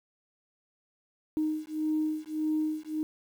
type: beating tone pair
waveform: sine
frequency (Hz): 308.8 / 310.5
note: D#4 / D#4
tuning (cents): -13 / -3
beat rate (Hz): 1.7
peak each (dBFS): -30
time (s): 1.37-3.03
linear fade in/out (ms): 0
effects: tanh soft clip ceiling -20 dBFS + 9-bit